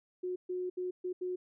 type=tone bursts at uneven times; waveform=sine; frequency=363.8 Hz; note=F#4; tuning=29 cents flat; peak=-33 dBFS; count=5; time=0.23-0.36 / 0.49-0.7 / 0.77-0.91 / 1.04-1.13 / 1.21-1.36 s; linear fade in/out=10 ms; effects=none